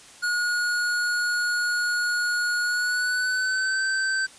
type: tone with pitch glide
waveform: square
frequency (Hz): 1445 to 1548.7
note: F#6 to G6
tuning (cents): -41 to -21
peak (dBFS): -23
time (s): 0.22-4.27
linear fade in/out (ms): 20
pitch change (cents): +120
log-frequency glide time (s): 2.62-3.84
effects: white hiss -48 dBFS RMS until 4.38 s + resampled to 22050 Hz